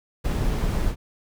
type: noise with ADSR envelope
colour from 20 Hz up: brown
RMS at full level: -21 dBFS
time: 0.24-0.96 s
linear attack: 16 ms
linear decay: 5 ms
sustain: -2 dB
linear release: 76 ms
effects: none